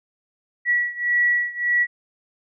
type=beating tone pair; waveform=sine; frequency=1935 / 1936.7 Hz; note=B6 / B6; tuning=-36 / -34 cents; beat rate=1.7 Hz; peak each=-20 / -22 dBFS; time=0.65-1.87 s; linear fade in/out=50 ms; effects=none